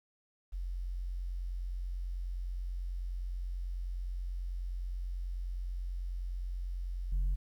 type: tone with level steps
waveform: sine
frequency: 44.68 Hz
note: F1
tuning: 40 cents sharp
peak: -34 / -25 dBFS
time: 0.52-7.36 s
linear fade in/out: 20 ms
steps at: 7.12 s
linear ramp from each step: 5 ms
effects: tanh soft clip ceiling -27 dBFS + 11-bit